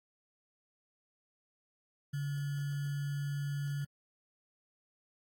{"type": "tone with sample-and-hold", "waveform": "sine", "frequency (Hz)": 142.5, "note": "C#3", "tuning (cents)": 48, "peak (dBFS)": -33, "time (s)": [2.13, 3.85], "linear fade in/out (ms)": 10, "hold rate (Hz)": 1575, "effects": ["AAC 64 kbps"]}